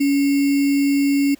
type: tone with sample-and-hold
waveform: sine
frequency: 280.7 Hz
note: C#4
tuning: 22 cents sharp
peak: -14 dBFS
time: 0-1.35 s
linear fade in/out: 10 ms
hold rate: 2450 Hz
effects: pink hiss -52 dBFS RMS until 1.39 s